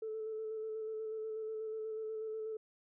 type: tone with vibrato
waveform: sine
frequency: 437.9 Hz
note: A4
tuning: 8 cents flat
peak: -37 dBFS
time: 0.02-2.57 s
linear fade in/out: 5 ms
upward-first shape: square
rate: 8.2 Hz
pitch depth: 16 cents each way
effects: tanh soft clip ceiling -33 dBFS